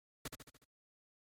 pink noise with echo, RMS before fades -41 dBFS, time 0.25-0.28 s, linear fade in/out 5 ms, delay 73 ms, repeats 5, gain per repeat -5 dB, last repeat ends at 0.645 s, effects high-pass 60 Hz 12 dB/octave + MP3 64 kbps

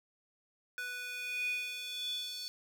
square tone with high-pass filter sweep, 493.9 Hz, B4, in tune, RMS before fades -39 dBFS, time 0.78-2.48 s, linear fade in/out 0 ms, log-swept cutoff 1700 to 4200 Hz, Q 8.7, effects none

